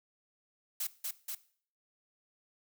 blue noise with echo, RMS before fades -35 dBFS, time 0.8-0.87 s, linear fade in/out 5 ms, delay 240 ms, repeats 2, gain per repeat -2 dB, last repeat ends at 1.35 s, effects noise-tail reverb RT60 0.5 s tail -18 dB re dry

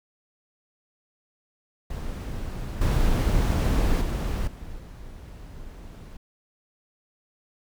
brown noise with level steps, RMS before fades -32 / -21 / -26 / -39 / -41 dBFS, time 1.9-6.17 s, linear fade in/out 5 ms, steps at 2.81 / 4.01 / 4.47 / 4.78 s, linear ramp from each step 5 ms, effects none

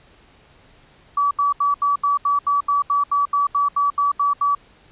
sine tone bursts, 1146 Hz, D6, 43 cents flat, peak -15 dBFS, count 16, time 1.17-4.55 s, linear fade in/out 5 ms, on 140 ms, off 76 ms, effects pink hiss -52 dBFS RMS until 4.91 s + resampled to 8000 Hz

